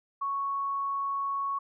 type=tone; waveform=sine; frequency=1108.7 Hz; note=C#6; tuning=in tune; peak=-28 dBFS; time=0.21-1.59 s; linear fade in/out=10 ms; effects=none